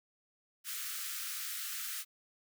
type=high-pass noise; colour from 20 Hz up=white; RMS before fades=-40 dBFS; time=0.64-2.05 s; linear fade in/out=50 ms; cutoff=1200 Hz; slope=96 dB/octave; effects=none